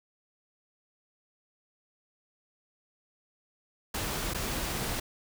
pink noise with dropouts, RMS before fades -33 dBFS, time 3.94-5 s, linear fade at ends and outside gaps 5 ms, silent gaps 4.337-4.345 s, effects none

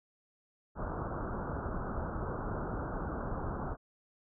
pink low-pass noise, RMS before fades -37 dBFS, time 0.75-3.77 s, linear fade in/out 50 ms, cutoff 1500 Hz, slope 96 dB/octave, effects none

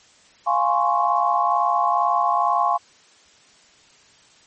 sine chord, Db major seventh, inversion first, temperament equal, 698.5 / 830.6 / 1046.5 / 1108.7 Hz, F5 / Ab5 / C6 / Db6, 0 / 0 / 0 / 0 cents, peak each -22 dBFS, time 0.46-2.78 s, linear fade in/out 20 ms, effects white hiss -53 dBFS RMS until 4.46 s + MP3 32 kbps

